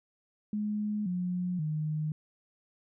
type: tone with pitch steps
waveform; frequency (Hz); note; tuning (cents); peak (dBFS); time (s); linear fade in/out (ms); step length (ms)
sine; 210 / 179.67 / 153.73; G#3 / F3 / D#3; +19 / +49 / -21; -29; 0.53-2.12; 2; 530
effects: none